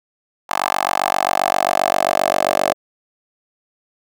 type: tone with high-pass filter sweep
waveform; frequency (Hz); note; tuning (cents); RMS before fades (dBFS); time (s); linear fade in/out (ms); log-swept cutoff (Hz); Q
10% pulse; 47.55; F#1; +48; -18; 0.49-2.74; 20; 900 to 570; 3.6
effects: none